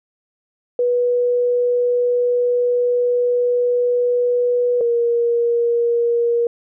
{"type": "tone pair in turn", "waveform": "sine", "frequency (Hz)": [488.4, 471.6], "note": ["B4", "A#4"], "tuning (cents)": [-19, 20], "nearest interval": "minor second", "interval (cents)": 61, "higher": "first", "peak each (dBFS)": -14, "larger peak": "neither", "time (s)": [[0.79, 4.81], [4.81, 6.47]], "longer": "first", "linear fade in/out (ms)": 2, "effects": []}